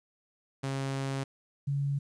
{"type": "tone pair in turn", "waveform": ["sawtooth", "sine"], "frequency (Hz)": [135.7, 140.61], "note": ["C#3", "C#3"], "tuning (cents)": [-36, 25], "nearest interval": "minor second", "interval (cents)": 61, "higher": "second", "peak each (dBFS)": -27, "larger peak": "neither", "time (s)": [[0.63, 1.24], [1.67, 1.99]], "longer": "first", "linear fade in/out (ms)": 10, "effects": ["resampled to 22050 Hz", "11-bit"]}